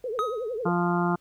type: tone with vibrato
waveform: sine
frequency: 466.2 Hz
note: A#4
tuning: in tune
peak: -28 dBFS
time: 0.04-0.69 s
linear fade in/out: 2 ms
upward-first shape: triangle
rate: 11 Hz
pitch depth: 230 cents each way
type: tone with exponential decay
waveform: triangle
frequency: 1263 Hz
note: D#6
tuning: 26 cents sharp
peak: -20 dBFS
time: 0.19-0.57 s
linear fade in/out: 0 ms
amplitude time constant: 82 ms
type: harmonic tone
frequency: 174.61 Hz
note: F3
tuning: in tune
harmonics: 1 / 2 / 4 / 5 / 6 / 7 / 8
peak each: -25 / -28 / -31 / -32 / -33 / -33 / -34 dBFS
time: 0.65-1.16 s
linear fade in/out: 10 ms
effects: added 50 Hz sine -65 dBFS peak until 1.2 s + pink hiss -65 dBFS RMS until 1.2 s